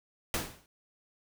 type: noise with exponential decay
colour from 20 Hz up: pink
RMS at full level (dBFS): -28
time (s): 0.34-0.66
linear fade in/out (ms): 1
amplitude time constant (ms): 68
effects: none